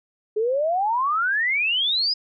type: exponential sweep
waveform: sine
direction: up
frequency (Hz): 415.3 to 5100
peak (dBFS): -19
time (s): 0.36-2.14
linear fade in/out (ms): 10
effects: none